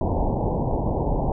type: low-pass noise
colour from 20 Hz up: pink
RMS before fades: -23 dBFS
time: 0.01-1.32 s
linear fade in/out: 2 ms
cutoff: 960 Hz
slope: 96 dB/octave
effects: none